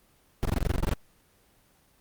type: noise bursts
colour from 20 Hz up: brown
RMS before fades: -24 dBFS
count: 12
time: 0.43-0.936 s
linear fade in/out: 0 ms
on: 22 ms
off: 22 ms
effects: pink hiss -63 dBFS RMS until 2 s + Opus 24 kbps